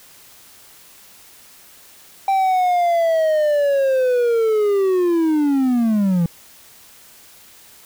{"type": "linear sweep", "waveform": "triangle", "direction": "down", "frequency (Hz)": [784, 164.81], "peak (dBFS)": -12, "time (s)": [2.28, 6.26], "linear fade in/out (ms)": 2, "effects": ["white hiss -46 dBFS RMS until 7.85 s"]}